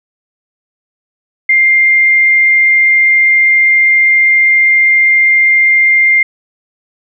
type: tone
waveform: sine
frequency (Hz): 2105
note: C7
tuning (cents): +10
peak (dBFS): -5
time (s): 1.49-6.23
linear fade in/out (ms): 5
effects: none